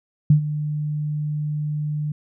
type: tone with ADSR envelope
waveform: sine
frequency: 150 Hz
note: D3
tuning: 37 cents sharp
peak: -8 dBFS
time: 0.3-2.12 s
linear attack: 4 ms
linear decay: 100 ms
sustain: -14 dB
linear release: 4 ms
effects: none